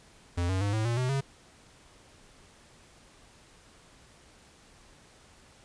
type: tone with pitch steps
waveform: square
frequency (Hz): 87.31 / 94.12 / 101.46 / 109.37 / 117.9 / 127.09 / 137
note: F2 / F#2 / G#2 / A2 / A#2 / C3 / C#3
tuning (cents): 0 / +30 / -40 / -10 / +20 / -50 / -20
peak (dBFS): -27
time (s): 0.37-1.21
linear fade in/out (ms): 10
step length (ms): 120
effects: pink hiss -57 dBFS RMS until 5.64 s + resampled to 22050 Hz